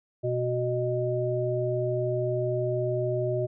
harmonic tone, 123.47 Hz, B2, in tune, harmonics 1 / 3 / 5, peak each -29 / -29 / -29 dBFS, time 0.23-3.47 s, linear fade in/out 20 ms, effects none

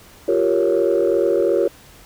sine chord, G half-diminished seventh, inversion third, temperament equal, 349.2 / 392 / 466.2 / 554.4 Hz, F4 / G4 / Bb4 / Db5, 0 / 0 / 0 / 0 cents, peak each -19 dBFS, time 0.28-1.68 s, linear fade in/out 5 ms, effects tanh soft clip ceiling -8 dBFS + pink hiss -46 dBFS RMS until 2.05 s

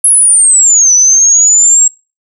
sine linear two-way sweep, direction down then up, 10800 to 5920 to 7610 Hz, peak -3 dBFS, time 0.04-1.88 s, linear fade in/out 5 ms, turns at 0.93 s, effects noise-tail reverb RT60 0.3 s tail -25 dB re dry

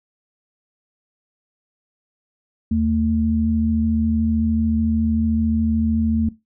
sine tone pair together, 79.1 / 223.7 Hz, D#2 / A3, +29 / +29 cents, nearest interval octave + tritone, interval 1800 cents, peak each -22 / -17 dBFS, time 2.71-6.29 s, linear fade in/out 5 ms, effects noise-tail reverb RT60 0.2 s tail -17 dB re dry

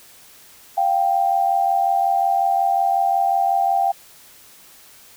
sine tone pair together, 698.5 / 784 Hz, F5 / G5, 0 / 0 cents, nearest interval major second, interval 200 cents, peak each -20 / -17 dBFS, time 0.77-3.92 s, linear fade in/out 10 ms, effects white hiss -47 dBFS RMS until 5.16 s

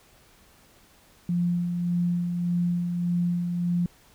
sine tone with tremolo, 174.61 Hz, F3, in tune, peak -21 dBFS, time 1.29-3.86 s, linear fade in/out 2 ms, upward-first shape sine, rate 1.7 Hz, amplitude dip 40%, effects pink hiss -57 dBFS RMS until 4.14 s

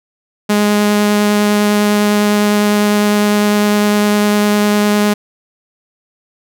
sawtooth tone with vibrato, 207.7 Hz, G#3, in tune, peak -6 dBFS, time 0.49-5.14 s, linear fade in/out 10 ms, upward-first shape triangle, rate 9.9 Hz, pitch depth 8 cents each way, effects none

